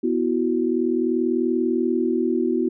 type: chord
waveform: sine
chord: B suspended fourth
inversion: none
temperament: equal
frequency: 246.9 / 329.6 / 370 Hz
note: B3 / E4 / F#4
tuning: 0 / 0 / 0 cents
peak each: -23 dBFS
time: 0.03-2.69 s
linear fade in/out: 10 ms
effects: none